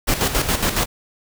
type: noise with tremolo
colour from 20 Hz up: pink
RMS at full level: -18 dBFS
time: 0.07-0.86 s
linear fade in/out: 20 ms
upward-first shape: square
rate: 7.2 Hz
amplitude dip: 60%
effects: none

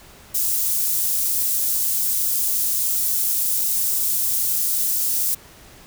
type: high-pass noise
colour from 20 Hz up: white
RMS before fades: -21 dBFS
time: 0.34-5.35 s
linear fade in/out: 10 ms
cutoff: 8100 Hz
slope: 12 dB/octave
effects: pink hiss -46 dBFS RMS until 5.86 s

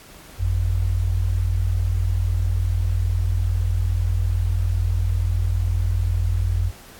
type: tone pair together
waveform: sine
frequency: 51.18 / 91.2 Hz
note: G#1 / F#2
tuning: -25 / -24 cents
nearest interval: minor seventh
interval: 1001 cents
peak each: -21 / -20 dBFS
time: 0.38-6.72 s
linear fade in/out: 50 ms
effects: pink hiss -45 dBFS RMS until 6.99 s + AAC 64 kbps

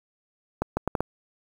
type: accelerating click train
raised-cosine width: 1 ms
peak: -10 dBFS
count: 5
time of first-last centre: 0.62-1.006 s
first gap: 150 ms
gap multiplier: 0.71
effects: 7-bit

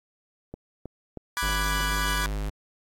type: click train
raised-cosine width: 2 ms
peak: -23 dBFS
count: 5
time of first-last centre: 0.54-1.806 s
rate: 3.16 Hz
type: chord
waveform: sawtooth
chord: G# half-diminished seventh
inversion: first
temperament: equal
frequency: 987.8 / 1174.7 / 1480 / 1661.2 Hz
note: B5 / D6 / F#6 / G#6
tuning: 0 / 0 / 0 / 0 cents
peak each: -28 dBFS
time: 1.37-2.26 s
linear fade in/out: 0 ms
type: tone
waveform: square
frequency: 51.2 Hz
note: G#1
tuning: 24 cents flat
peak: -28 dBFS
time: 1.42-2.5 s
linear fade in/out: 10 ms
effects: AAC 48 kbps

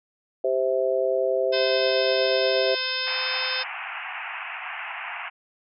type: chord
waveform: sine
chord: C major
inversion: second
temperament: just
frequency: 392.4 / 523.3 / 654.1 Hz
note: G4 / C5 / E5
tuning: +2 / 0 / -14 cents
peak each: -26 / -23 / -26 dBFS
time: 0.44-2.75 s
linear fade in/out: 5 ms
type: harmonic tone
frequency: 515 Hz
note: C5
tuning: 28 cents flat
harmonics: 1 / 2 / 3 / 4 / 5 / 6 / 7 / 8 / 9 / 10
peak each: -37 / -38 / -33 / -37 / -32 / -35 / -32 / -40 / -38 / -30 dBFS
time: 1.52-3.64 s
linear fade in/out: 20 ms
type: band-pass noise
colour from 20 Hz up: white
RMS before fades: -34 dBFS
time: 3.06-5.3 s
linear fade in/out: 20 ms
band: 690 to 2800 Hz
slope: 96 dB/octave
effects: none

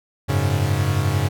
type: chord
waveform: 45% pulse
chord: F# suspended second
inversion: none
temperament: equal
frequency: 92.5 / 103.83 / 138.59 Hz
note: F#2 / G#2 / C#3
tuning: 0 / 0 / 0 cents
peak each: -22 dBFS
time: 0.28-1.29 s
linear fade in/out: 20 ms
effects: none

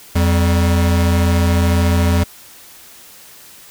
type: tone pair together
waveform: square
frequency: 85.7 / 195.3 Hz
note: F2 / G3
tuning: -32 / -6 cents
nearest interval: octave + major second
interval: 1426 cents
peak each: -13 / -20 dBFS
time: 0.15-2.24 s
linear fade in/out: 10 ms
effects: white hiss -41 dBFS RMS until 3.7 s

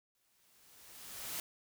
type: noise with exponential growth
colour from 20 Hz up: white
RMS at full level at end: -39 dBFS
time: 0.15-1.4 s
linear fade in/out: 1 ms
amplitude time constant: 270 ms
effects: none

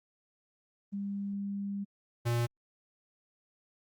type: tone pair in turn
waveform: sine / square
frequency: 200 / 118.66 Hz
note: G3 / A#2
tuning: +35 / +31 cents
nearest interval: major sixth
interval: 904 cents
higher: first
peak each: -33 / -28 dBFS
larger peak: second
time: 0.92-1.85 / 2.25-2.47 s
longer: first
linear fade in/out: 20 ms
effects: Opus 32 kbps

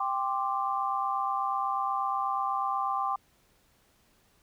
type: chord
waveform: sine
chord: G suspended fourth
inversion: none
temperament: equal with one note detuned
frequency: 789 / 1046.5 / 1174.7 Hz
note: G5 / C6 / D6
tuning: +11 / 0 / 0 cents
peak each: -31 / -32 / -31 dBFS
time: 0-3.16 s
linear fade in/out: 5 ms
effects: pink hiss -66 dBFS RMS until 4.42 s

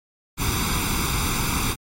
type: noise with comb filter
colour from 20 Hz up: pink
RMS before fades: -23 dBFS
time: 0.37-1.76 s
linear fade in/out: 50 ms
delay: 0.83 ms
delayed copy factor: +0.8
effects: MP3 64 kbps

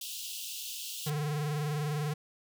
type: high-pass noise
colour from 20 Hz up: pink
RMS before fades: -40 dBFS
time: 0.01-1.1 s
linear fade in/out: 5 ms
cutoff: 2700 Hz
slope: 96 dB/octave
type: tone with vibrato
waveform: square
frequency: 149.1 Hz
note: D3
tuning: 27 cents sharp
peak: -31 dBFS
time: 1.06-2.14 s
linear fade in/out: 10 ms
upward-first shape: sine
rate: 20 Hz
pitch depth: 76 cents each way
effects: none

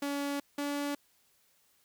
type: tone pair in turn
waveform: sawtooth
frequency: 283.5 / 287 Hz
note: C#4 / D4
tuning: +39 / -40 cents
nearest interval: unison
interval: 21 cents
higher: second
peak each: -28 dBFS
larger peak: neither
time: 0.02-0.4 / 0.58-0.95 s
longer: first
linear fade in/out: 5 ms
effects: white hiss -69 dBFS RMS until 1.84 s

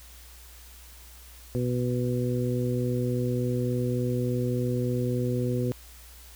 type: harmonic tone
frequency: 123.47 Hz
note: B2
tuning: in tune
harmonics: 1 / 2 / 3 / 4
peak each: -27 / -30 / -32 / -33 dBFS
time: 1.55-5.72 s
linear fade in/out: 0 ms
effects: added 60 Hz sine -48 dBFS peak until 6.35 s + white hiss -51 dBFS RMS until 6.35 s

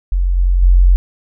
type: tone with level steps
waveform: sine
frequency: 44.83 Hz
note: F1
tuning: 46 cents sharp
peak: -11 / -9 / -5 dBFS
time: 0.12-0.96 s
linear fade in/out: 0 ms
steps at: 0.37 / 0.62 s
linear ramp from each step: 10 ms
effects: none

